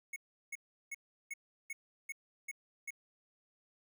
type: tone bursts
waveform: square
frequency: 2195 Hz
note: C#7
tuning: 18 cents flat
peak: -40 dBFS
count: 8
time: 0.13-2.906 s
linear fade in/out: 5 ms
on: 32 ms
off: 360 ms
effects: none